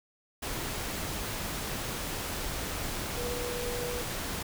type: tone in noise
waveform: sine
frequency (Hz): 486.6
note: B4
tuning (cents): -26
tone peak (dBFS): -35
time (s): 3.17-4.02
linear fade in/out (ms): 10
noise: pink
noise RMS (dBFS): -35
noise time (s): 0.42-4.43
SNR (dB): -3
effects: none